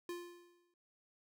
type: tone with exponential decay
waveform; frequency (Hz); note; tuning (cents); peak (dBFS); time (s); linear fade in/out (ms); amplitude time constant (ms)
square; 349.2; F4; 0; -40; 0.09-0.74; 2; 140
effects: none

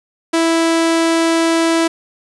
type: tone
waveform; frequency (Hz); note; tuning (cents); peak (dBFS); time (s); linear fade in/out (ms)
sawtooth; 329.6; E4; 0; -8; 0.33-1.88; 10
effects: resampled to 24000 Hz + 7-bit

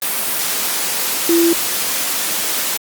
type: tone in noise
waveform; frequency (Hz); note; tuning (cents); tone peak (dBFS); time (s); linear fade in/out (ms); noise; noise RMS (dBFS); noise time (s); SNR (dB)
sine; 337.6; E4; +41; -10; 1.29-1.53; 2; white; -19; 0.02-2.77; +6
effects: high-pass 200 Hz 12 dB/octave + Opus 32 kbps

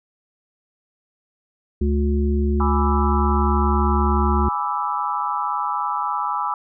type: harmonic tone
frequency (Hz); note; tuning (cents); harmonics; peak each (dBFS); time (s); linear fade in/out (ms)
72; D2; -34; 1 / 3 / 5; -18 / -23 / -25; 1.81-4.49; 5
type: chord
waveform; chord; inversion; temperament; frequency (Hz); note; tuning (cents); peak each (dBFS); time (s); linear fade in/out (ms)
sine; E dominant seventh; first; equal; 830.6 / 987.8 / 1174.7 / 1318.5; G#5 / B5 / D6 / E6; 0 / 0 / 0 / 0; -27 / -25 / -26 / -27; 2.6-6.54; 2
effects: none

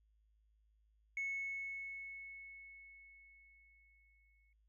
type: tone with exponential decay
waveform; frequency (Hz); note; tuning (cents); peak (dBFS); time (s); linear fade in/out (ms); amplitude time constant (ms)
sine; 2200; C#7; -14; -35; 1.17-4.53; 2; 730
effects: tanh soft clip ceiling -34 dBFS + added 53 Hz sine -70 dBFS peak until 4.68 s

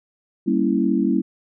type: chord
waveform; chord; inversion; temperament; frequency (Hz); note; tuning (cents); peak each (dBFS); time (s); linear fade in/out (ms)
sine; G diminished seventh; none; equal; 196 / 233.1 / 277.2 / 329.6; G3 / Bb3 / Db4 / Fb4; 0 / 0 / 0 / 0; -22; 0.46-1.22; 20
effects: none

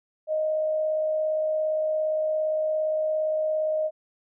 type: tone with amplitude modulation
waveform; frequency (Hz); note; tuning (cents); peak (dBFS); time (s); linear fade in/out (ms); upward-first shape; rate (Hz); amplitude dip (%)
sine; 622.3; D#5; 0; -21; 0.27-3.91; 50; sine; 57.4; 30
effects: none

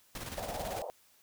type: noise with tremolo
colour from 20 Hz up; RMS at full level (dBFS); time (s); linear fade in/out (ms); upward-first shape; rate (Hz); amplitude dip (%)
pink; -40; 0.15-0.82; 2; square; 18; 50
type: band-pass noise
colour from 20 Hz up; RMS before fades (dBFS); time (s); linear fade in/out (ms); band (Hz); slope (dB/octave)
pink; -40; 0.38-0.9; 0; 510 to 840; 48
effects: white hiss -65 dBFS RMS until 1.22 s

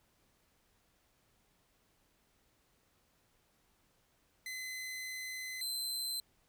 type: tone pair in turn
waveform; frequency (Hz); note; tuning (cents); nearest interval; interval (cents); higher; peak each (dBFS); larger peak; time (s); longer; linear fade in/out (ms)
sawtooth; 2036 / 4083; C7 / C8; -48 / -43; octave; 1205; second; -37 / -33; second; 4.46-5.61 / 5.61-6.2; first; 2
effects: pink hiss -73 dBFS RMS until 6.48 s

